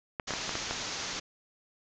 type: clicks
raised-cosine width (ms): 0.5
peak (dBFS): -17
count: 6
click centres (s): 0.198 / 0.307 / 0.337 / 0.493 / 0.554 / 0.71
type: low-pass noise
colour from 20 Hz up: white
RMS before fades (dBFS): -37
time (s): 0.27-1.2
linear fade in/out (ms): 10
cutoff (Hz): 6900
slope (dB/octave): 96
effects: none